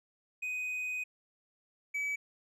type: tone pair in turn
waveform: triangle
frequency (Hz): 2500 / 2286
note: D#7 / D7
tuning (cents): +8 / -47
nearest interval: major second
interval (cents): 155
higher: first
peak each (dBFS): -32 / -30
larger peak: second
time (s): 0.42-1.04 / 1.94-2.16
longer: first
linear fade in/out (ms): 10
effects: resampled to 32000 Hz